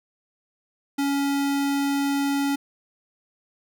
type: tone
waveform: square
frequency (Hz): 280.1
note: C#4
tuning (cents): +18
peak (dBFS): -22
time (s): 0.98-2.56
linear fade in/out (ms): 10
effects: none